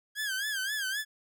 sawtooth tone with vibrato, 1624 Hz, G#6, 39 cents flat, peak -27 dBFS, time 0.15-1.05 s, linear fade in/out 50 ms, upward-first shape sine, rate 3.8 Hz, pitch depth 120 cents each way, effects none

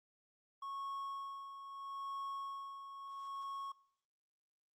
triangle tone with tremolo, 1100 Hz, C#6, 14 cents flat, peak -38 dBFS, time 0.62-3.72 s, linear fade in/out 5 ms, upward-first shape sine, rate 0.77 Hz, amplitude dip 60%, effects noise-tail reverb RT60 0.6 s tail -23 dB re dry + Opus 48 kbps

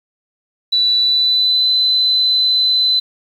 sine tone with pitch glide, 3959 to 4026 Hz, B7 to B7, +3 to +33 cents, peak -11 dBFS, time 0.72-3 s, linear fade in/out 10 ms, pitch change +30 cents, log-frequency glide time 0.98-1.7 s, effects 7-bit

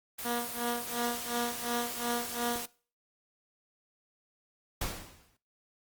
white noise, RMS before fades -39 dBFS, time 0.18-2.66 s, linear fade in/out 10 ms
10% pulse tone with tremolo, 238.7 Hz, A#3, 41 cents sharp, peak -21 dBFS, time 0.24-2.67 s, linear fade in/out 20 ms, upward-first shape sine, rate 2.8 Hz, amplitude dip 90%
clicks, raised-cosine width 2 ms, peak -38 / -30 dBFS, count 2, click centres 2.556 / 2.559 s
pink noise with exponential decay, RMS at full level -32 dBFS, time 4.81-5.37 s, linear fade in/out 5 ms, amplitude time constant 120 ms
effects noise-tail reverb RT60 0.4 s tail -21 dB re dry + Opus 24 kbps

